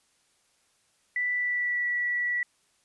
sine tone with pitch glide, 1975.5 to 1948.3 Hz, B6 to B6, 0 to -24 cents, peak -25 dBFS, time 1.16-2.43 s, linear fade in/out 2 ms, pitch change -24 cents, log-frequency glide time 1.34-1.85 s, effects white hiss -68 dBFS RMS until 2.84 s + resampled to 24000 Hz

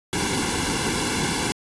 pink noise with comb filter, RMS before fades -24 dBFS, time 0.13-1.52 s, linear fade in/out 0 ms, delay 1.6 ms, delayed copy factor -0.9, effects resampled to 24000 Hz

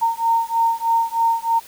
sine beating tone pair, 916 / 919.2 Hz, A#5 / A#5, -31 / -25 cents, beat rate 3.2 Hz, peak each -19 dBFS, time 0.01-1.6 s, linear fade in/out 20 ms, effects white hiss -43 dBFS RMS until 1.67 s

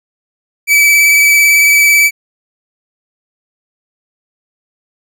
45% pulse tone with vibrato, 2300 Hz, D7, 37 cents flat, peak -5 dBFS, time 0.67-2.11 s, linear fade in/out 50 ms, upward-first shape sine, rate 18 Hz, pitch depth 20 cents each way, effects none

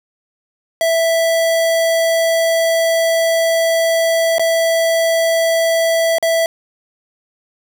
square tone with dropouts, 659.3 Hz, E5, in tune, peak -13 dBFS, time 0.81-6.46 s, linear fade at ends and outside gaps 1 ms, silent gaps 4.383-4.395 / 6.184-6.226 s, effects none

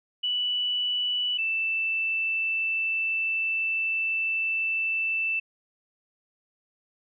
sine tone pair in turn, 2960 / 2654 Hz, F#7 / E7, 0 / +11 cents, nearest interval major second, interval 189 cents, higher first, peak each -24 dBFS, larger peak neither, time 0.23-1.38 / 1.38-5.4 s, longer second, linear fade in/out 10 ms, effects none

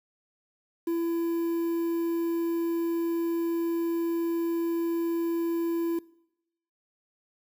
triangle tone with quantisation, 335.7 Hz, E4, 32 cents sharp, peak -23 dBFS, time 0.87-5.99 s, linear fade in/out 5 ms, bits 8, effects noise-tail reverb RT60 0.8 s tail -22 dB re dry

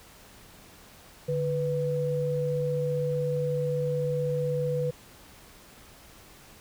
sine tone pair together, 147.35 / 493.9 Hz, D3 / B4, +6 / 0 cents, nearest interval octave + major sixth, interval 2094 cents, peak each -29 / -27 dBFS, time 1.28-4.91 s, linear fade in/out 10 ms, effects pink hiss -52 dBFS RMS until 6.6 s

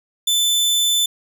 sawtooth tone, 3520 Hz, A7, in tune, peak -12 dBFS, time 0.27-1.06 s, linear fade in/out 5 ms, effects none

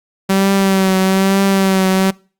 sawtooth tone with vibrato, 192.3 Hz, G3, 33 cents flat, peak -7 dBFS, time 0.29-2.11 s, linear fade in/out 10 ms, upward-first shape triangle, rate 1.1 Hz, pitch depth 38 cents each way, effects noise-tail reverb RT60 0.4 s tail -25 dB re dry + Opus 48 kbps

